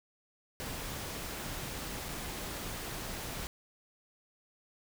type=noise with dropouts; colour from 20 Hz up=pink; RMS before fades=-40 dBFS; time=0.6-3.47 s; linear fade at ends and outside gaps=0 ms; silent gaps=2.085-2.089 s; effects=none